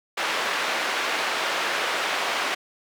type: band-pass noise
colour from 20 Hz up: white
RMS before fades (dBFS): -26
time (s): 0.17-2.55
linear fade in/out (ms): 10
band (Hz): 440 to 2500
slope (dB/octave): 12
effects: none